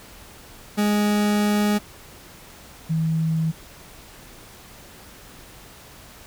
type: tone pair in turn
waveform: 40% pulse / sine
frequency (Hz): 207.8 / 160.81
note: G#3 / E3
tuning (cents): +1 / -43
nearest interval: major third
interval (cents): 444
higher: first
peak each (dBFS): -17 / -19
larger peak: first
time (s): 0.77-1.79 / 2.89-3.52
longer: first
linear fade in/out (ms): 20
effects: pink hiss -45 dBFS RMS until 6.26 s